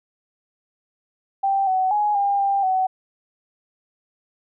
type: tone with pitch steps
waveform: sine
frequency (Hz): 784 / 751 / 835 / 802 / 793 / 752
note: G5 / F#5 / G#5 / G5 / G5 / F#5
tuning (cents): 0 / +26 / +9 / +39 / +20 / +28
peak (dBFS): -17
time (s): 1.43-2.87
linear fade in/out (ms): 10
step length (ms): 240
effects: none